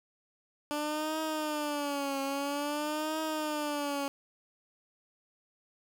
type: tone with vibrato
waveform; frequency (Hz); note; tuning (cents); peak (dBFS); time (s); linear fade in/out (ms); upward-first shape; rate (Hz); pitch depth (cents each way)
15% pulse; 293.7; D4; 0; -25; 0.71-4.08; 0; triangle; 0.5; 130
effects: none